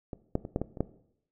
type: clicks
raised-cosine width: 2 ms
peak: -23 / -13 / -24 / -14 / -17 / -27 / -13 dBFS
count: 7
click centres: 0.132 / 0.354 / 0.451 / 0.561 / 0.616 / 0.772 / 0.806 s
effects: noise-tail reverb RT60 0.7 s tail -17 dB re dry